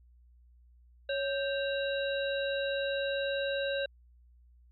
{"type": "harmonic tone with a mistuned harmonic", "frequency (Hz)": 554.4, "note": "C#5", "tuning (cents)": 0, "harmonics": [1, 3, 5, 7], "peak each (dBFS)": [-31, -37, -42, -40], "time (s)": [1.09, 3.86], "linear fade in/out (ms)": 5, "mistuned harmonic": 3, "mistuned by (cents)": -100, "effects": ["added 60 Hz sine -57 dBFS peak until 4.71 s"]}